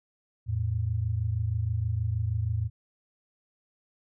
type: tone pair together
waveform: sine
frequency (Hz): 85 / 111.33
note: F2 / A2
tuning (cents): -46 / +21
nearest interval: perfect fourth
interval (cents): 467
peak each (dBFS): -30 / -27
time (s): 0.46-2.7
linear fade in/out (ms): 50
effects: none